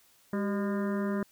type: harmonic tone with a mistuned harmonic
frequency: 202.9 Hz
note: G#3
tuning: 40 cents flat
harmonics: 1 / 2 / 3 / 5 / 6 / 7 / 8 / 9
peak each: -29 / -35 / -39 / -43 / -45 / -46 / -47 / -48 dBFS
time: 0.33-1.23 s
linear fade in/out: 2 ms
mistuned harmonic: 2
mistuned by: -73 cents
effects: white hiss -63 dBFS RMS until 1.31 s